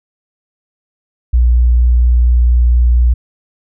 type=tone with vibrato; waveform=sine; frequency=60.2 Hz; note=B1; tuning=44 cents flat; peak=-6 dBFS; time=1.33-3.14 s; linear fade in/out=10 ms; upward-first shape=sine; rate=4.3 Hz; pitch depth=9 cents each way; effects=none